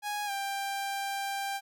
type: tone with pitch glide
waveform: sawtooth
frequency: 829 to 791.1 Hz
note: G#5 to G5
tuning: -3 to +16 cents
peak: -28 dBFS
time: 0.02-1.61 s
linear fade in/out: 50 ms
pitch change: -81 cents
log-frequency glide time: 0.26-0.31 s
effects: none